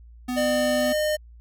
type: tone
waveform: square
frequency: 249.9 Hz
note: B3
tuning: 21 cents sharp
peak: -26 dBFS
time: 0.28-0.93 s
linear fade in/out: 10 ms
type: tone with pitch glide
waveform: square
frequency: 600 to 609.1 Hz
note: D5 to D#5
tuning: +37 to -37 cents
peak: -22 dBFS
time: 0.36-1.17 s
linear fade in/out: 20 ms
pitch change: +26 cents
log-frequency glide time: 0.79-0.96 s
effects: added 58 Hz sine -44 dBFS peak until 1.4 s